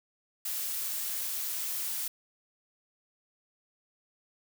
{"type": "noise", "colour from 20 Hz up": "blue", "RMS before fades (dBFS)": -34, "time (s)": [0.45, 2.08], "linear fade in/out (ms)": 5, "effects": []}